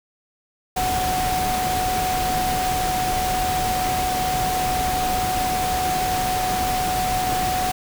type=tone in noise; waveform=sine; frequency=740 Hz; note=F#5; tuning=in tune; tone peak=-21 dBFS; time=0.76-7.72 s; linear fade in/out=10 ms; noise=pink; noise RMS=-26 dBFS; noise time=0.76-7.72 s; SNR=+2 dB; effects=none